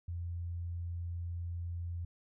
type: tone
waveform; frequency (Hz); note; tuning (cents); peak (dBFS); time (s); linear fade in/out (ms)
sine; 86.1; F2; -24; -36; 0.08-2.05; 5
effects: none